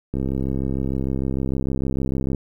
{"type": "click train", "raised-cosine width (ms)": 3, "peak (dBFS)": -12, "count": 148, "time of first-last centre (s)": [0.14, 2.347], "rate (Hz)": 66.6, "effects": ["9-bit"]}